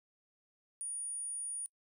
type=tone; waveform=sine; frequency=9520 Hz; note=D9; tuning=22 cents sharp; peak=-37 dBFS; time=0.81-1.66 s; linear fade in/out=0 ms; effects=noise-tail reverb RT60 0.1 s tail -23 dB re dry